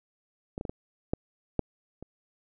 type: clicks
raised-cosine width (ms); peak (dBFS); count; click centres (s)
2; -21 / -21 / -21 / -21 / -13 / -11 / -28; 7; 0.579 / 0.611 / 0.652 / 0.695 / 1.135 / 1.593 / 2.026
effects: none